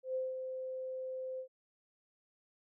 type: tone with ADSR envelope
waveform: sine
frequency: 518 Hz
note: C5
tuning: 17 cents flat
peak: -32 dBFS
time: 0.03-1.48 s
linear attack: 120 ms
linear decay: 190 ms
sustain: -6 dB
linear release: 88 ms
effects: none